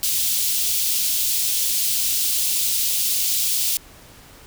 white high-pass noise, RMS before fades -21 dBFS, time 0.03-3.77 s, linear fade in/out 0 ms, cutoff 3000 Hz, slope 24 dB/octave, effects pink hiss -46 dBFS RMS until 4.46 s

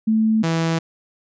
sine / sawtooth tone pair in turn, 219.8 / 164.14 Hz, A3 / E3, -2 / -7 cents, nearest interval perfect fourth, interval 505 cents, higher first, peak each -14 dBFS, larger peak neither, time 0.07-0.43 / 0.43-0.79 s, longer neither, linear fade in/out 10 ms, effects resampled to 16000 Hz

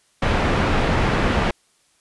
pink low-pass noise, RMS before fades -19 dBFS, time 0.22-1.51 s, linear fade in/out 5 ms, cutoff 2300 Hz, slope 12 dB/octave, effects white hiss -61 dBFS RMS until 2 s + resampled to 24000 Hz

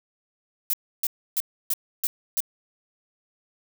violet noise bursts, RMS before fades -24 dBFS, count 6, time 0.7-2.404 s, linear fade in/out 0 ms, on 34 ms, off 300 ms, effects none

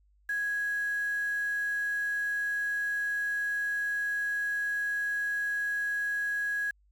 sine tone with quantisation, 1661.2 Hz, G#6, in tune, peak -28 dBFS, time 0.29-6.71 s, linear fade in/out 5 ms, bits 8, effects added 50 Hz sine -62 dBFS peak until 6.91 s

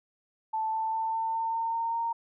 sine tone with pitch steps, 880 / 886.1 / 892.3 / 898.5 / 904.7 / 911 / 917.4 / 923.8 Hz, A5 / A5 / A5 / A5 / A5 / A#5 / A#5 / A#5, 0 / +12 / +24 / +36 / +48 / -40 / -28 / -16 cents, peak -27 dBFS, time 0.53-2.13 s, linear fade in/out 10 ms, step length 200 ms, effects none

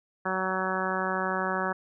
harmonic tone, 187.5 Hz, F#3, 23 cents sharp, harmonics 1 / 2 / 3 / 4 / 5 / 6 / 7 / 8 / 9, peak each -35 / -35 / -35 / -35 / -35 / -35 / -35 / -35 / -35 dBFS, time 0.25-1.73 s, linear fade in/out 10 ms, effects none

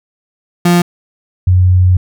35% pulse / sine tone pair in turn, 174.61 / 91.33 Hz, F3 / F#2, 0 / -22 cents, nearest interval major seventh, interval 1122 cents, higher first, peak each -5 dBFS, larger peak neither, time 0.65-0.82 / 1.47-1.97 s, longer second, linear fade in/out 5 ms, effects none

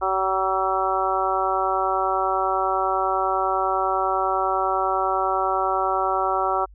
harmonic tone, 190 Hz, F#3, 46 cents sharp, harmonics 2 / 3 / 4 / 5 / 6 / 7, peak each -28 / -29 / -24 / -28 / -27 / -26 dBFS, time 0.01-6.66 s, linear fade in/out 20 ms, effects added 50 Hz sine -44 dBFS peak until 6.74 s

